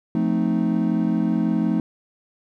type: chord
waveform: triangle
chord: F dominant seventh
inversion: none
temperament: equal with one note detuned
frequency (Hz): 174.61 / 220 / 258.9 / 311.1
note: F3 / A3 / C4 / Eb4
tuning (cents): 0 / 0 / -18 / 0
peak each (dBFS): -22 / -20 / -24 / -23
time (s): 0.15-1.8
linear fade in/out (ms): 2
effects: none